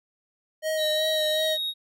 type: tone with vibrato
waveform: square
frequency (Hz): 622.3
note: D#5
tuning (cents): 0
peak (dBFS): -25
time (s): 0.62-1.58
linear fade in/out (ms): 50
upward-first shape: sine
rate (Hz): 2.7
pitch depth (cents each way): 23
type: tone with pitch glide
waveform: triangle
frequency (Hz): 3900 to 3763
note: B7 to A#7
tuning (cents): -23 to +16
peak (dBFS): -25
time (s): 0.77-1.74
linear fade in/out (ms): 50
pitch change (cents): -61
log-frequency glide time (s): 1.09-1.62
effects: none